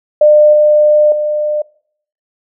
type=tone with level steps; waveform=sine; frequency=601 Hz; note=D5; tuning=40 cents sharp; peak=-3 / -5 / -12 dBFS; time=0.21-1.62 s; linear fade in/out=5 ms; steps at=0.53 / 1.12 s; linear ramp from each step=2 ms; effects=noise-tail reverb RT60 0.6 s tail -23 dB re dry